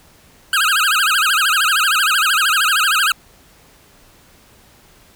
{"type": "tone with vibrato", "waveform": "25% pulse", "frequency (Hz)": 1422, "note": "F6", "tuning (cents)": 31, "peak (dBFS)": -9, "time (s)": [0.53, 3.12], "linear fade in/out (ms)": 2, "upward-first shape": "sine", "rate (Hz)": 13, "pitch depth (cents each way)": 240, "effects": ["pink hiss -49 dBFS RMS until 5.15 s"]}